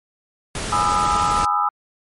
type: noise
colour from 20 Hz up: pink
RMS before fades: -26 dBFS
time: 0.55-1.45 s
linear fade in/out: 2 ms
type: chord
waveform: sine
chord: E major seventh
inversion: first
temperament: equal with one note detuned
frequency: 830.6 / 987.8 / 1228.8 / 1318.5 Hz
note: G#5 / B5 / D#6 / E6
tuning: 0 / 0 / -22 / 0 cents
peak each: -22 / -25 / -21 / -21 dBFS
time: 0.72-1.69 s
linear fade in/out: 5 ms
effects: MP3 48 kbps